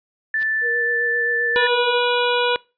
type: noise with exponential growth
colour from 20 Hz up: white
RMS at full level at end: -32 dBFS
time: 0.34-0.43 s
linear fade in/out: 0 ms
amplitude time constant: 18 ms
type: tone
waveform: sine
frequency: 1760 Hz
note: A6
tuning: in tune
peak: -18 dBFS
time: 0.34-1.67 s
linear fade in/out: 2 ms
type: tone with vibrato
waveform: sine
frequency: 474.6 Hz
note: A#4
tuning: 31 cents sharp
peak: -25 dBFS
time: 0.61-2 s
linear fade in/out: 50 ms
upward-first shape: sine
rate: 7.6 Hz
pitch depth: 20 cents each way
type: harmonic tone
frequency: 486.9 Hz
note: B4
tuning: 25 cents flat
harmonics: 1 / 2 / 3 / 5 / 6 / 7 / 8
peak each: -20 / -23 / -25 / -27 / -28 / -28 / -29 dBFS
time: 1.56-2.56 s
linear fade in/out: 0 ms
effects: noise-tail reverb RT60 0.3 s tail -24 dB re dry + resampled to 11025 Hz